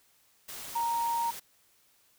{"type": "tone in noise", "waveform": "sine", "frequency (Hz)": 932.3, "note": "A#5", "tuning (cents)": 0, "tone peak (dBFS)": -27, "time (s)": [0.75, 1.31], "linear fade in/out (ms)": 10, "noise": "white", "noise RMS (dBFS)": -42, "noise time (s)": [0.48, 1.4], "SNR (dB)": 12, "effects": ["white hiss -66 dBFS RMS until 2.18 s"]}